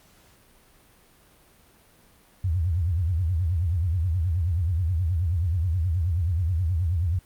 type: tone with vibrato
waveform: sine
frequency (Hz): 86.1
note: F2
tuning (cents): -24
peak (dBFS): -21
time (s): 2.44-7.19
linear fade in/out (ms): 5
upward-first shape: triangle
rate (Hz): 9.4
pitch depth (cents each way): 230
effects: pink hiss -57 dBFS RMS until 7.25 s + Opus 48 kbps